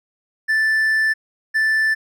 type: tone pair in turn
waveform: triangle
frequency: 1761 / 1761 Hz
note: A6 / A6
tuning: +1 / +1 cents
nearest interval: unison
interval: 0 cents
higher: neither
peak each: -13 dBFS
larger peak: neither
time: 0.48-1.14 / 1.54-1.95 s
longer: first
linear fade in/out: 20 ms
effects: none